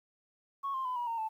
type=tone with pitch steps; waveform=sine; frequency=1104 / 1054.8 / 1007.7 / 962.8 / 919.8 / 878.8 Hz; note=C#6 / C6 / B5 / B5 / A#5 / A5; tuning=-7 / +14 / +35 / -44 / -23 / -2 cents; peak=-31 dBFS; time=0.63-1.29 s; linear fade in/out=20 ms; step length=110 ms; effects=tanh soft clip ceiling -28 dBFS + 11-bit